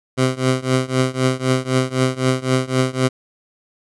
15% pulse tone with tremolo, 129.6 Hz, C3, 16 cents flat, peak -6 dBFS, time 0.17-3.09 s, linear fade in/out 20 ms, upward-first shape triangle, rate 3.9 Hz, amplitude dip 95%, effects resampled to 24000 Hz

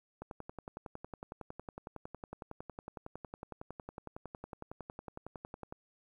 click train, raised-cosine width 1 ms, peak -29 dBFS, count 61, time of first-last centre 0.22-5.725 s, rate 10.9 Hz, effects 11-bit

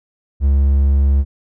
triangle tone, 69.3 Hz, C#2, in tune, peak -8 dBFS, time 0.4-1.25 s, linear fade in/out 50 ms, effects none

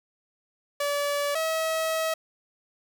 sawtooth tone pair in turn, 575 / 642.8 Hz, D5 / E5, -37 / -44 cents, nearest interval major second, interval 193 cents, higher second, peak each -21 dBFS, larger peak neither, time 0.8-1.35 / 1.35-2.14 s, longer second, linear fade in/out 5 ms, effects none

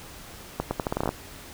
accelerating click train, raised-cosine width 1 ms, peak -11 dBFS, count 11, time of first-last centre 0.6-1.091 s, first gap 110 ms, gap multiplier 0.8, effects pink hiss -44 dBFS RMS until 1.53 s

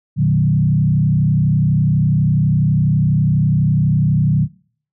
sine tone with frequency modulation, 150 Hz, D3, 37 cents sharp, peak -11 dBFS, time 0.16-4.48 s, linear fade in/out 50 ms, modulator 32.1 Hz, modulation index 1.2, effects noise-tail reverb RT60 0.5 s tail -23 dB re dry

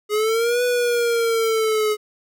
square linear two-way sweep, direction up then down, 415.3 to 493.9 to 422.1 Hz, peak -18 dBFS, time 0.09-1.97 s, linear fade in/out 50 ms, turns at 0.63 s, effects none

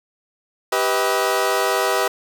20% pulse chord, G augmented, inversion none, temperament equal with one note detuned, 392 / 493.9 / 636.1 Hz, G4 / B4 / D#5, 0 / 0 / +38 cents, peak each -17 dBFS, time 0.72-2.08 s, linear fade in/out 5 ms, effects none

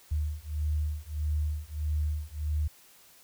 sine beating tone pair, 74.9 / 76.5 Hz, D2 / D#2, +35 / -29 cents, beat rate 1.6 Hz, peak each -31 dBFS, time 0.11-2.68 s, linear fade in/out 10 ms, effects white hiss -57 dBFS RMS until 3.23 s

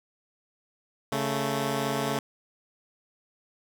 10% pulse tone pair together, 138.8 / 220.2 Hz, C#3 / A3, +3 / +2 cents, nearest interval minor sixth, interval 799 cents, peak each -21 dBFS, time 1.12-2.19 s, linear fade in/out 2 ms, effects none

